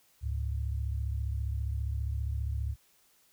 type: tone pair together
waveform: sine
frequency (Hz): 70.08 / 105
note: C#2 / G#2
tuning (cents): +19 / +19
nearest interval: perfect fifth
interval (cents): 700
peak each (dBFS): -31 / -35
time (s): 0.21-2.76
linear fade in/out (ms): 50
effects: white hiss -66 dBFS RMS until 3.32 s